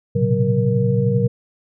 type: tone cluster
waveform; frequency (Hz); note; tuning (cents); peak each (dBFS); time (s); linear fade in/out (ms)
sine; 113.5 / 124.5 / 136.2 / 186.5 / 471.8; A#2 / B2 / C#3 / F#3 / A#4; -46 / +14 / -30 / +14 / +21; -21; 0.15-1.28; 10
effects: none